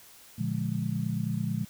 sine chord, Bb dominant seventh, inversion none, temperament just, 116.54 / 145.68 / 174.81 / 209.8 Hz, Bb2 / D3 / F3 / Ab3, 0 / -14 / +2 / +18 cents, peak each -33 dBFS, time 0.38-1.65 s, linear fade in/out 10 ms, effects white hiss -53 dBFS RMS until 1.69 s

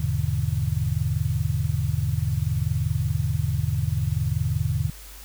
sine chord, E dominant seventh, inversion none, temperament just, 82.41 / 103.01 / 123.61 / 148.33 Hz, E2 / G#2 / B2 / D3, 0 / -14 / +2 / +18 cents, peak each -27 dBFS, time 0-4.9 s, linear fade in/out 5 ms, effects added 50 Hz sine -42 dBFS peak until 5.24 s + white hiss -45 dBFS RMS until 5.24 s

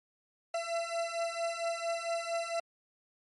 40% pulse beating tone pair, 671 / 675.4 Hz, E5 / E5, +31 / +42 cents, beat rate 4.4 Hz, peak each -35 / -34 dBFS, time 0.54-2.6 s, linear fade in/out 5 ms, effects low-pass 10000 Hz 12 dB/octave + MP3 48 kbps

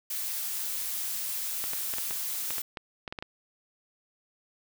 blue noise, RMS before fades -33 dBFS, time 0.1-2.62 s, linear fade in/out 5 ms
clicks, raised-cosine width 0.3 ms, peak -20 dBFS, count 12, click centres 1.64 / 1.734 / 1.938 / 1.984 / 2.109 / 2.506 / 2.582 / 2.772 / 3.078 / 3.125 / 3.188 / 3.225 s
effects none

